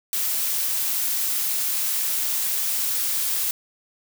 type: noise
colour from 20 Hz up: blue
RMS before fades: -24 dBFS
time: 0.13-3.51 s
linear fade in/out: 0 ms
effects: none